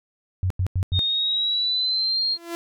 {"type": "tone bursts", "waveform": "sine", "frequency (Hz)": 92.5, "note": "F#2", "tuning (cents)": 0, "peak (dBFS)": -19, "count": 4, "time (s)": [0.43, 0.992], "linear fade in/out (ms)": 0, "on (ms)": 73, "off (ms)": 90}
{"type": "tone with pitch glide", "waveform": "sine", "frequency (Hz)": [3698, 4223], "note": ["A#7", "C8"], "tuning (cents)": [-15, 15], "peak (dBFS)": -20, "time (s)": [0.92, 2.38], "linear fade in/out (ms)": 50, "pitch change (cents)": 230, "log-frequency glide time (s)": [1.04, 2.25]}
{"type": "tone with exponential growth", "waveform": "sawtooth", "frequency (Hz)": 339.3, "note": "F4", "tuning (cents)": -50, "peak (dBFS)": -22, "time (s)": [2.25, 2.55], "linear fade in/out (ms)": 0, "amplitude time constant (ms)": 65}
{"effects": []}